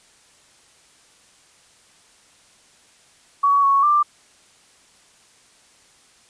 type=tone with pitch steps; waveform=sine; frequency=1127 / 1109 / 1183 Hz; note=C#6 / C#6 / D6; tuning=+28 / 0 / +12 cents; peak=-13 dBFS; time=3.43-4.03 s; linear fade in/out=10 ms; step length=200 ms; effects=white hiss -54 dBFS RMS until 6.29 s + resampled to 22050 Hz